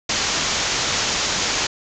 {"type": "low-pass noise", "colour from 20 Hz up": "white", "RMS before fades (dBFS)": -22, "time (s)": [0.09, 1.67], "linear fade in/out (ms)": 5, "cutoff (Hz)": 7100, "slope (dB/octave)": 96, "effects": []}